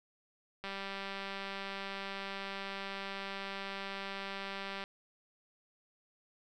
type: click train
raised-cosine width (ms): 0.3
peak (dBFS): -25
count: 824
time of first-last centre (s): 0.64-4.839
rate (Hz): 196
effects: none